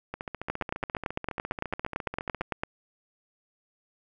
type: two click trains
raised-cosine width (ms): 0.5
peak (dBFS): -19 / -13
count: 34 / 20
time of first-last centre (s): 0.14-2.416 / 0.5-2.635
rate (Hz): 14.5 / 8.9
effects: none